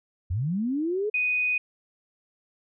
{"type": "linear sweep", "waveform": "sine", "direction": "up", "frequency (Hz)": [77.78, 435.7], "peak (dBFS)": -24, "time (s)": [0.3, 1.1], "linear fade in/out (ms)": 10}
{"type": "tone", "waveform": "sine", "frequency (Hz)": 2489, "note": "D#7", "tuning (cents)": 0, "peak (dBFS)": -22, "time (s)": [1.14, 1.58], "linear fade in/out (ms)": 5}
{"effects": []}